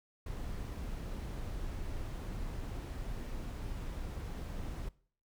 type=noise; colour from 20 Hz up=brown; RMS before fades=-40 dBFS; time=0.26-4.89 s; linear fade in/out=5 ms; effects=noise-tail reverb RT60 0.5 s tail -21 dB re dry